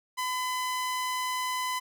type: tone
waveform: sawtooth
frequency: 1010 Hz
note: B5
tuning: 39 cents sharp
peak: -25 dBFS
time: 0.17-1.8 s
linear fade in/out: 20 ms
effects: none